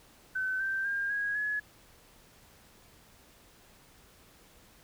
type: tone with pitch steps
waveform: sine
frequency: 1523 / 1564 / 1606.1 / 1649.4 / 1693.8 Hz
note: F#6 / G6 / G6 / G#6 / G#6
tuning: +50 / -4 / +42 / -12 / +34 cents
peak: -29 dBFS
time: 0.35-1.6 s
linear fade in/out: 10 ms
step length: 250 ms
effects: pink hiss -59 dBFS RMS until 4.83 s

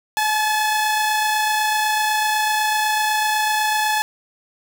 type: tone pair together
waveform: sawtooth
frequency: 856 / 1740 Hz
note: A5 / A6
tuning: -48 / -20 cents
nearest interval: octave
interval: 1228 cents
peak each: -14 / -23 dBFS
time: 0.17-4.02 s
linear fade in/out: 0 ms
effects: none

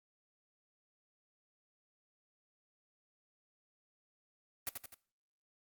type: noise with echo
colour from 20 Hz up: white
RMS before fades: -37 dBFS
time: 4.67-4.69 s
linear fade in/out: 0 ms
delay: 84 ms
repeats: 3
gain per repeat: -5 dB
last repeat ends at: 4.942 s
effects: noise-tail reverb RT60 0.4 s tail -20 dB re dry + Opus 32 kbps

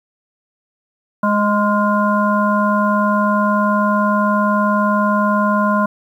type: harmonic tone with a mistuned harmonic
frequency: 207.7 Hz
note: G#3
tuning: in tune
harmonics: 1 / 3 / 5 / 7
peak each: -16 / -20 / -17 / -22 dBFS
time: 1.23-5.86 s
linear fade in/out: 5 ms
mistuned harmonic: 7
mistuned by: -44 cents
effects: 8-bit

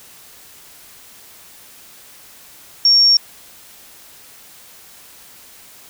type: tone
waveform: sine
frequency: 5520 Hz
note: F8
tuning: 21 cents flat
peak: -8 dBFS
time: 2.85-3.17 s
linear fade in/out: 2 ms
effects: white hiss -43 dBFS RMS until 5.89 s

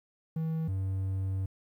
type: tone pair in turn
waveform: triangle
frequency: 160.8 / 95.61 Hz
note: E3 / G2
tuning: -43 / -43 cents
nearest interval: major sixth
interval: 900 cents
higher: first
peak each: -27 dBFS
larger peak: neither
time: 0.36-0.68 / 0.68-1.46 s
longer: second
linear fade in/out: 5 ms
effects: 11-bit

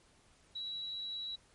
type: tone with amplitude modulation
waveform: sine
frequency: 3903 Hz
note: B7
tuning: 21 cents flat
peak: -37 dBFS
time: 0.55-1.36 s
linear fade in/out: 10 ms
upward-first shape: sine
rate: 198 Hz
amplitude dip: 25%
effects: pink hiss -66 dBFS RMS until 1.54 s + MP3 48 kbps

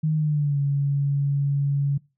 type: tone with pitch glide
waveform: sine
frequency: 155.56 to 141.01 Hz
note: D#3 to C#3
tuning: 0 to +30 cents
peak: -19 dBFS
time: 0.03-1.98 s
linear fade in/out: 10 ms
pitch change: -170 cents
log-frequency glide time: 0.15-0.59 s
effects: noise-tail reverb RT60 0.3 s tail -24 dB re dry

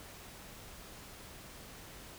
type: silence
effects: pink hiss -51 dBFS RMS until 2.18 s

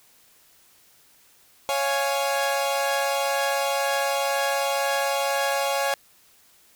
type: chord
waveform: sawtooth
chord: Db major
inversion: none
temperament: equal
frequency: 554.4 / 698.5 / 830.6 Hz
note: Db5 / F5 / Ab5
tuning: 0 / 0 / 0 cents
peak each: -21 / -26 / -23 dBFS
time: 1.69-5.94 s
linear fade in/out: 0 ms
effects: white hiss -57 dBFS RMS until 6.75 s

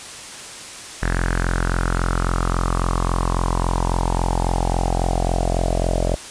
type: tone with low-pass filter sweep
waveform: sawtooth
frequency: 43.65 Hz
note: F1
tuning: in tune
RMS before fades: -20 dBFS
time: 1.02-6.16 s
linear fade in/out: 10 ms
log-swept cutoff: 1700 to 610 Hz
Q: 5.4
effects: white hiss -35 dBFS RMS until 6.3 s + resampled to 22050 Hz

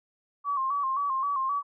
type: tone with vibrato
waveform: sine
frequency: 1100 Hz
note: C#6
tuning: 14 cents flat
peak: -25 dBFS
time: 0.44-1.63 s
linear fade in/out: 50 ms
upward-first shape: square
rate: 3.8 Hz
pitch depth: 64 cents each way
effects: none

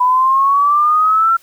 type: exponential sweep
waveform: sine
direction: up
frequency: 987.8 to 1361 Hz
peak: -9 dBFS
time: 0-1.37 s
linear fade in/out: 10 ms
effects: white hiss -50 dBFS RMS until 1.42 s

